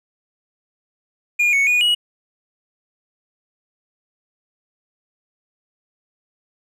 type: tone with pitch steps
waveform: triangle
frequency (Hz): 2426 / 2218 / 2457 / 2909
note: D#7 / C#7 / D#7 / F#7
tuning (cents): -44 / 0 / -22 / -30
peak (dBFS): -12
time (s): 1.39-1.95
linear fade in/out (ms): 10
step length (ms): 140
effects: none